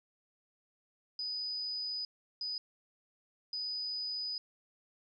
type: tone bursts at uneven times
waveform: sine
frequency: 4978 Hz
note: D#8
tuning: in tune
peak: -35 dBFS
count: 3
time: 1.19-2.05 / 2.41-2.58 / 3.53-4.38 s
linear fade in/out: 2 ms
effects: none